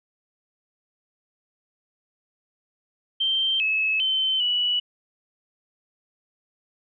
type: tone with pitch steps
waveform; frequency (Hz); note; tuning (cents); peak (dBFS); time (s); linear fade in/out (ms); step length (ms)
sine; 3137 / 2588 / 3079 / 2947; G7 / E7 / G7 / F#7; +1 / -32 / -32 / -8; -20; 3.2-4.8; 10; 400
effects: none